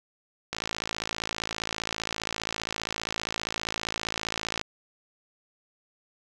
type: click train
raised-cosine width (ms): 0.2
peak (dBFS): -12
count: 226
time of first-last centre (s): 0.53-4.613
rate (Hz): 55.1
effects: none